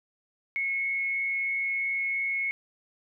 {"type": "tone with frequency modulation", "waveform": "sine", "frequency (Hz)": 2188, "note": "C#7", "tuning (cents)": -23, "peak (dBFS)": -26, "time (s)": [0.56, 2.51], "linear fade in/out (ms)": 0, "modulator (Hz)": 121, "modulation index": 0.3, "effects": []}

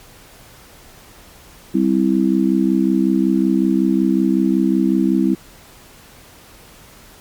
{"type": "chord", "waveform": "sine", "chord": "C major", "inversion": "second", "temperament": "just", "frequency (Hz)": [196.22, 261.6, 327], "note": ["G3", "C4", "E4"], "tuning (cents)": [2, 0, -14], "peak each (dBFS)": -17, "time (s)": [1.74, 5.35], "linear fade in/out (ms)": 10, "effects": ["pink hiss -44 dBFS RMS until 7.2 s", "MP3 96 kbps"]}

